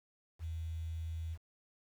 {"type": "tone with quantisation", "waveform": "sine", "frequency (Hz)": 81.6, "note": "E2", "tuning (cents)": -17, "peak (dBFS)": -37, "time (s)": [0.39, 1.38], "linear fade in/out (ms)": 50, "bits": 10, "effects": []}